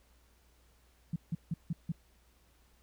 sine tone bursts, 164.81 Hz, E3, in tune, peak -30 dBFS, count 5, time 1.13-1.92 s, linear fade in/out 5 ms, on 30 ms, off 160 ms, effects added 60 Hz sine -65 dBFS peak until 2.82 s + pink hiss -69 dBFS RMS until 2.82 s

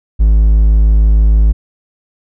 triangle tone, 53.2 Hz, G#1, 42 cents sharp, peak -3 dBFS, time 0.19-1.53 s, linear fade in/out 20 ms, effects none

